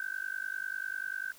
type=tone with amplitude modulation; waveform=sine; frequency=1543 Hz; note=G6; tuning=28 cents flat; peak=-30 dBFS; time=0-1.32 s; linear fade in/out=2 ms; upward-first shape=sine; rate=50.1 Hz; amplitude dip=100%; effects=white hiss -56 dBFS RMS until 1.38 s